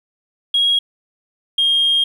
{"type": "tone pair in turn", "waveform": "sine", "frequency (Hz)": [3294, 3230], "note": ["G#7", "G#7"], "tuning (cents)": [-15, -49], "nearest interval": "unison", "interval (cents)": 34, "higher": "first", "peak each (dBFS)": -11, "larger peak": "neither", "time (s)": [[0.54, 0.79], [1.58, 2.04]], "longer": "second", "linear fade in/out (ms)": 5, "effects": ["tanh soft clip ceiling -9 dBFS", "8-bit"]}